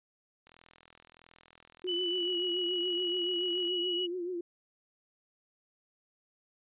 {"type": "click train", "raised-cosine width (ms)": 0.2, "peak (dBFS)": -37, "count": 134, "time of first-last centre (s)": [0.47, 3.675], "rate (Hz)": 41.5}
{"type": "tone with vibrato", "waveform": "sine", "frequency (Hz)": 355.6, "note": "F4", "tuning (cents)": 31, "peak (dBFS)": -33, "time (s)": [1.84, 4.41], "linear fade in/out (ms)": 5, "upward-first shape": "triangle", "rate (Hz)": 7, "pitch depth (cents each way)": 83}
{"type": "tone with pitch glide", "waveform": "sine", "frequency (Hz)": [2989, 2922], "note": ["F#7", "F#7"], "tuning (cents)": [17, -22], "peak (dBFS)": -31, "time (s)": [1.87, 4.07], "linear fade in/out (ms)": 20, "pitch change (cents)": -39, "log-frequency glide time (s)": [2.01, 2.39]}
{"effects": ["resampled to 8000 Hz"]}